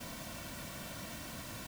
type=noise with comb filter; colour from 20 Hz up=pink; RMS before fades=-45 dBFS; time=0-1.67 s; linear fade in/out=10 ms; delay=2.4 ms; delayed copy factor=-0.65; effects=none